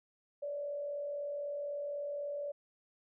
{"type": "tone with frequency modulation", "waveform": "sine", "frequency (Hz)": 577, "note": "D5", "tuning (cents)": -31, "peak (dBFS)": -36, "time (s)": [0.42, 2.52], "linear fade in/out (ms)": 10, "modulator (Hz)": 43.9, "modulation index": 0.37, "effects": []}